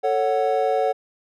triangle chord, F# minor, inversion first, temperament just, 444 / 555 / 740 Hz, A4 / C#5 / F#5, +16 / +2 / 0 cents, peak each -21 / -21 / -20 dBFS, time 0.03-0.93 s, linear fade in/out 20 ms, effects none

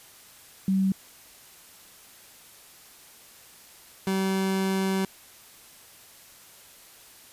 sine / 30% pulse tone pair in turn, 191.6 / 191.6 Hz, G3 / G3, -39 / -39 cents, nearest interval unison, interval 0 cents, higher neither, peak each -20 / -21 dBFS, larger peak first, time 0.68-0.92 / 4.07-5.05 s, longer second, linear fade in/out 2 ms, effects white hiss -51 dBFS RMS until 7.32 s + resampled to 32000 Hz

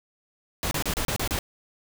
pink noise bursts, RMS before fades -27 dBFS, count 7, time 0.63-1.389 s, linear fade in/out 0 ms, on 81 ms, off 32 ms, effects none

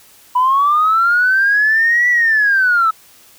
sine linear two-way sweep, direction up then down, 980 to 1966 to 1290 Hz, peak -9 dBFS, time 0.35-2.91 s, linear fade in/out 10 ms, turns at 2.09 s, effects tanh soft clip ceiling -5 dBFS + white hiss -46 dBFS RMS until 3.38 s

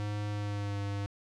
square tone with pitch glide, 103.83 to 100.76 Hz, G#2 to G2, 0 to +48 cents, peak -33 dBFS, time 0-1.06 s, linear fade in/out 0 ms, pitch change -52 cents, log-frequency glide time 0.31-0.79 s, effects low-pass 6000 Hz 12 dB/octave

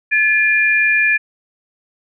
sine tone pair together, 1727 / 2405 Hz, A6 / D7, -33 / +41 cents, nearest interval tritone, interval 574 cents, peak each -14 dBFS, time 0.11-1.18 s, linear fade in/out 20 ms, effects none

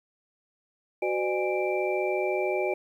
sine tone cluster, 371.9 / 507 / 601 / 825 / 2347 Hz, F#4 / B4 / D5 / G#5 / D7, +9 / +45 / +40 / -12 / -2 cents, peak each -28 / -33 / -30 / -34 / -34 dBFS, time 1.02-2.74 s, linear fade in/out 5 ms, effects 10-bit

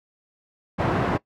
pink band-pass noise, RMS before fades -23 dBFS, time 0.78-1.18 s, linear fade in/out 20 ms, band 110 to 1300 Hz, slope 12 dB/octave, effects noise-tail reverb RT60 0.1 s tail -19 dB re dry

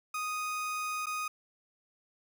30% pulse tone with dropouts, 1244.5 Hz, D#6, in tune, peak -30 dBFS, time 0.14-1.28 s, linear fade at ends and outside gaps 5 ms, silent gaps 1.059-1.067 s, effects none

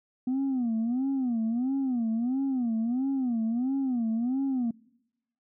sine tone with vibrato, 246.9 Hz, B3, in tune, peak -23 dBFS, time 0.27-4.71 s, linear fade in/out 5 ms, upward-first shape sine, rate 1.5 Hz, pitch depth 180 cents each way, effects noise-tail reverb RT60 0.9 s tail -26 dB re dry + tanh soft clip ceiling -23 dBFS

